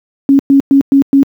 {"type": "tone bursts", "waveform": "sine", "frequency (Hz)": 275.6, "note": "C#4", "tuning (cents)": -10, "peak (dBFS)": -3, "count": 5, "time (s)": [0.29, 1.23], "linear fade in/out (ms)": 0, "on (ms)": 100, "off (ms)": 110, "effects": ["high-pass 150 Hz 12 dB/octave", "7-bit"]}